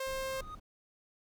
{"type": "tone", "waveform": "sawtooth", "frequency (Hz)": 530, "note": "C5", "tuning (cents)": 22, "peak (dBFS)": -31, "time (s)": [0, 0.41], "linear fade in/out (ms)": 5}
{"type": "noise", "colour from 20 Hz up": "brown", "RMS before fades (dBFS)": -48, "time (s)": [0.06, 0.6], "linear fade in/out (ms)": 10}
{"type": "tone with exponential growth", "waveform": "triangle", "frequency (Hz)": 1242, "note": "D#6", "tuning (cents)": -3, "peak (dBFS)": -38, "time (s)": [0.15, 0.55], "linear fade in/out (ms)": 5, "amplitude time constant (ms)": 85}
{"effects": []}